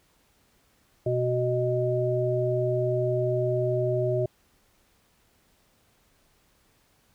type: harmonic tone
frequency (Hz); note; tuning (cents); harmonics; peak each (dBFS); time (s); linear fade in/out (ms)
124.1; B2; +9; 1 / 3 / 5; -27 / -27 / -27; 1.06-4.26; 5
effects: pink hiss -65 dBFS RMS until 7.14 s